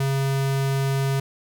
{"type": "tone", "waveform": "square", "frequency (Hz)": 136.3, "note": "C#3", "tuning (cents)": -29, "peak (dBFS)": -21, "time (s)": [0, 1.2], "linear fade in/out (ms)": 5, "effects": []}